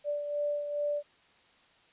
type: beating tone pair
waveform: sine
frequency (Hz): 585 / 587.4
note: D5 / D5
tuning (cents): -7 / 0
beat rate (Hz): 2.4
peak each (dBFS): -30 / -39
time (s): 0.04-1.03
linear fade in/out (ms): 50
effects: white hiss -63 dBFS RMS until 1.92 s + resampled to 8000 Hz